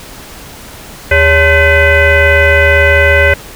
sine tone with frequency modulation, 1046.5 Hz, C6, in tune, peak -4 dBFS, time 1.11-3.34 s, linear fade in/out 5 ms, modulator 484 Hz, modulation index 2.6, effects pink hiss -31 dBFS RMS until 3.55 s

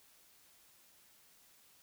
silence, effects white hiss -65 dBFS RMS until 1.82 s

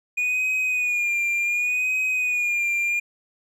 triangle tone with vibrato, 2452 Hz, D#7, 26 cents flat, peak -19 dBFS, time 0.17-3 s, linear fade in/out 10 ms, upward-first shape sine, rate 0.68 Hz, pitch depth 50 cents each way, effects none

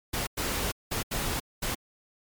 pink noise bursts at uneven times, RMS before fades -30 dBFS, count 5, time 0.13-0.27 / 0.37-0.72 / 0.91-1.03 / 1.11-1.4 / 1.62-1.75 s, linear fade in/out 10 ms, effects MP3 96 kbps

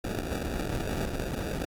pink noise with sample-and-hold, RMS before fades -32 dBFS, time 0.04-1.65 s, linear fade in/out 2 ms, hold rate 1050 Hz, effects AAC 64 kbps

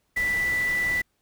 sine tone in noise, 1975.5 Hz, B6, in tune, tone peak -22 dBFS, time 0.16-1.02 s, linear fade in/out 10 ms, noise pink, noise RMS -37 dBFS, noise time 0.16-1.02 s, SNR +12 dB, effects pink hiss -72 dBFS RMS until 1.21 s

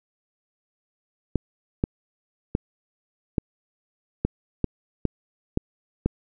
clicks, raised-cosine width 3 ms, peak -8 dBFS, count 9, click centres 1.357 / 1.839 / 2.551 / 3.382 / 4.25 / 4.643 / 5.053 / 5.574 / 6.06 s, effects none

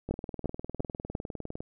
two click trains, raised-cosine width 2 ms, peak -23 / -16 dBFS, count 31 / 4, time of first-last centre 0.09-1.605 / 0.11-1.152 s, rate 19.8 / 2.88 Hz, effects none

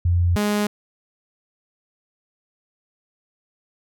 sine / sawtooth tone pair in turn, 87.31 / 207.7 Hz, F2 / G#3, 0 / 0 cents, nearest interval octave + minor third, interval 1500 cents, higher second, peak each -15 / -15 dBFS, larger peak neither, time 0.05-0.36 / 0.36-0.67 s, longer neither, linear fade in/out 5 ms, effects none

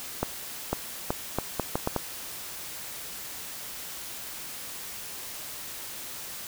accelerating click train, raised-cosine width 1 ms, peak -11 dBFS, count 8, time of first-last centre 0.23-1.963 s, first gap 500 ms, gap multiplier 0.75, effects white hiss -39 dBFS RMS until 6.47 s

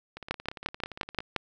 two click trains, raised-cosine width 0.3 ms, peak -24 / -11 dBFS, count 19 / 7, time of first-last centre 0.17-1.204 / 0.31-1.363 s, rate 17.4 / 5.7 Hz, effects none

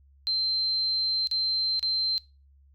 sine tone with dropouts, 4120 Hz, C8, 28 cents flat, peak -24 dBFS, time 0.27-2.18 s, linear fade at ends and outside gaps 0 ms, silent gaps 1.272-1.313 / 1.794-1.828 s, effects noise-tail reverb RT60 0.3 s tail -21 dB re dry + added 69 Hz sine -55 dBFS peak until 2.74 s

